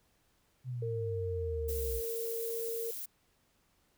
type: exponential sweep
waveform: sine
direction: down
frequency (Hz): 130 to 61.7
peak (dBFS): -35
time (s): 0.64-2.02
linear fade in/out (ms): 50
type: tone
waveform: sine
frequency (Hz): 458.7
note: A#4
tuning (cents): -28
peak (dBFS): -35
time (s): 0.82-2.91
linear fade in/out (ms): 5
type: noise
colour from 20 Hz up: violet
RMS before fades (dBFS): -41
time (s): 1.68-3.06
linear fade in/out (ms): 10
effects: pink hiss -72 dBFS RMS until 3.97 s